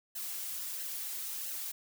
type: noise with flanger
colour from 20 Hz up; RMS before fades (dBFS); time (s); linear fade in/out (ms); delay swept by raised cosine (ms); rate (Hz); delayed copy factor
blue; -39; 0.15-1.72; 10; 0.84 to 6.34; 1.5; -0.65
effects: none